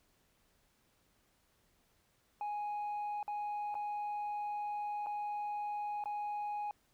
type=tone with dropouts; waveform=sine; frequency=830.6 Hz; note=G#5; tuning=in tune; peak=-33 dBFS; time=2.41-6.71 s; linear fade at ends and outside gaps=1 ms; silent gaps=3.229-3.279 / 3.743-3.752 / 5.062-5.068 / 6.039-6.057 s; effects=tanh soft clip ceiling -35 dBFS + pink hiss -73 dBFS RMS until 6.93 s